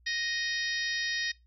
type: harmonic tone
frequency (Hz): 622.3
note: D#5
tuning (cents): 0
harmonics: 3 / 4 / 5 / 6 / 7 / 8 / 9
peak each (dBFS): -32 / -41 / -44 / -37 / -41 / -38 / -41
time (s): 0.06-1.32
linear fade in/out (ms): 10
effects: noise-tail reverb RT60 0.2 s tail -21 dB re dry + added 60 Hz sine -59 dBFS peak until 1.46 s